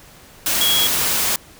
sine tone in noise, 3322 Hz, G#7, in tune, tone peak -16 dBFS, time 0.61-0.87 s, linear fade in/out 2 ms, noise white, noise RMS -19 dBFS, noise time 0.46-1.36 s, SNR 0 dB, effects pink hiss -45 dBFS RMS until 1.59 s

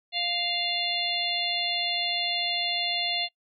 harmonic tone, 698.5 Hz, F5, in tune, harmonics 1 / 3 / 4 / 5 / 6, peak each -34 / -34 / -31 / -30 / -30 dBFS, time 0.12-3.29 s, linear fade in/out 50 ms, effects noise-tail reverb RT60 0.1 s tail -23 dB re dry

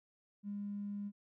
triangle tone with tanh clipping, 203.4 Hz, G#3, 36 cents flat, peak -38 dBFS, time 0.43-1.12 s, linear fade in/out 50 ms, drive 2 dB, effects none

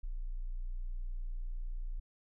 sine tone, 29.72 Hz, A#0, 34 cents sharp, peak -35 dBFS, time 0.03-2 s, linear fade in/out 10 ms, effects none

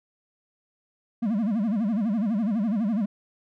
triangle tone with vibrato, 215 Hz, A3, 40 cents flat, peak -20 dBFS, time 1.22-3.06 s, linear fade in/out 10 ms, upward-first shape sine, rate 12 Hz, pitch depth 190 cents each way, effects none

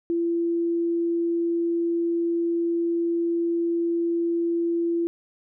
sine tone, 338.7 Hz, E4, 47 cents sharp, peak -21 dBFS, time 0.1-5.07 s, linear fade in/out 0 ms, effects none

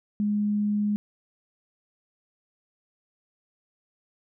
sine tone, 207.7 Hz, G#3, in tune, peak -22 dBFS, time 0.2-0.96 s, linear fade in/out 0 ms, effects none

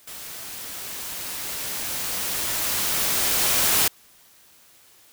white noise with level ramp, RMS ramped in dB -38 to -19 dBFS, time 0.07-3.88 s, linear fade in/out 5 ms, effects white hiss -54 dBFS RMS until 5.12 s

